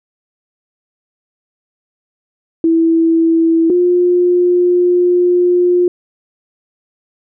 sine tone pair in turn, 328.8 / 355.3 Hz, E4 / F4, -4 / +30 cents, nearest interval minor second, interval 134 cents, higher second, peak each -8 dBFS, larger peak neither, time 2.64-3.7 / 3.7-5.88 s, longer second, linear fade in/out 2 ms, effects none

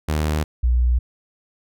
sawtooth / sine tone pair in turn, 76.6 / 60.8 Hz, D#2 / B1, -27 / -26 cents, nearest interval major third, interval 399 cents, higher first, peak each -15 / -14 dBFS, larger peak second, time 0.08-0.44 / 0.63-0.99 s, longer neither, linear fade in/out 10 ms, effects none

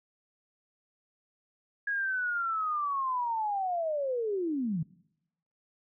sine linear sweep, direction down, 1661.2 to 146.83 Hz, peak -28 dBFS, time 1.87-4.83 s, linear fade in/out 5 ms, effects noise-tail reverb RT60 0.8 s tail -22 dB re dry

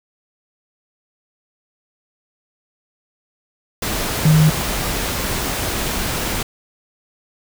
sine tone in noise, 155.56 Hz, D#3, in tune, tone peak -9 dBFS, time 4.25-4.5 s, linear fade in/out 5 ms, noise pink, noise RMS -22 dBFS, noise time 3.82-6.43 s, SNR +10 dB, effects none

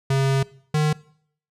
square tone pair in turn, 135.6 / 152.21 Hz, C#3 / D#3, -38 / -38 cents, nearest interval major second, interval 200 cents, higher second, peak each -18 dBFS, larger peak neither, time 0.1-0.43 / 0.74-0.93 s, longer first, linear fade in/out 5 ms, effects noise-tail reverb RT60 0.6 s tail -21 dB re dry + low-pass 9000 Hz 12 dB/octave

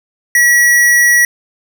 square tone, 1928 Hz, B6, 42 cents flat, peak -7 dBFS, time 0.35-1.25 s, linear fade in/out 2 ms, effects none

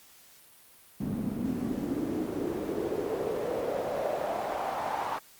pink noise with band-pass filter sweep, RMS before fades -32 dBFS, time 1-5.19 s, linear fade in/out 10 ms, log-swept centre 200 to 910 Hz, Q 3.6, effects white hiss -56 dBFS RMS until 5.39 s + Opus 48 kbps

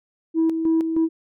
sine tone with tremolo, 324.8 Hz, E4, 26 cents flat, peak -14 dBFS, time 0.34-1.09 s, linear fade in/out 50 ms, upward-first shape square, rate 3.2 Hz, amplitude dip 55%, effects tanh soft clip ceiling -13 dBFS

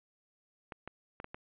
clicks, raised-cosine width 0.5 ms, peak -27 dBFS, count 5, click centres 0.722 / 0.876 / 1.201 / 1.244 / 1.345 s, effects resampled to 8000 Hz

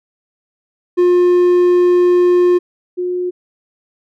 triangle / sine tone pair in turn, 355.9 / 359.6 Hz, F4 / F#4, +33 / -49 cents, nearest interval unison, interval 18 cents, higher second, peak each -6 / -16 dBFS, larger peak first, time 0.97-2.59 / 2.97-3.31 s, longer first, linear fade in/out 20 ms, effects none

